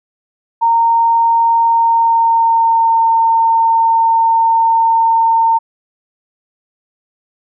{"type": "tone with pitch glide", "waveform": "sine", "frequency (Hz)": [922, 909.8], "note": ["A#5", "A#5"], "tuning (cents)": [-19, -42], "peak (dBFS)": -8, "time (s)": [0.61, 5.59], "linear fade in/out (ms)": 20, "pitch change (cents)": -23, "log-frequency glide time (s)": [1.63, 3.06], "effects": []}